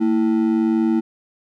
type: ring-modulated tone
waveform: triangle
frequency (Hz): 277.2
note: C#4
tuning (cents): 0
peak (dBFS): -10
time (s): 0-1.01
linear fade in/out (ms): 20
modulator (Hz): 50.4
effects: none